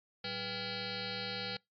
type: tone with frequency modulation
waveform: sine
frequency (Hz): 2304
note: D7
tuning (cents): -34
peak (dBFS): -36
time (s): 0.24-1.57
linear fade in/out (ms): 5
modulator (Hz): 302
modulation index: 7.6
effects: noise-tail reverb RT60 0.2 s tail -26 dB re dry + MP3 48 kbps